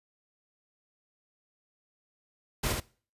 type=noise with echo; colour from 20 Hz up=pink; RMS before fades=-29 dBFS; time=2.63-2.73 s; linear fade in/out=10 ms; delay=73 ms; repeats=1; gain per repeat=-4 dB; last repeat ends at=2.803 s; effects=noise-tail reverb RT60 0.4 s tail -21 dB re dry + resampled to 32000 Hz